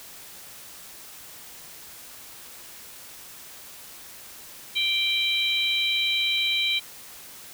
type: harmonic tone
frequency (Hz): 784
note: G5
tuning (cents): 0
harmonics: 3 / 4 / 5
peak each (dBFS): -26 / -26 / -26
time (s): 4.75-6.8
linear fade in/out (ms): 20
effects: white hiss -44 dBFS RMS until 7.53 s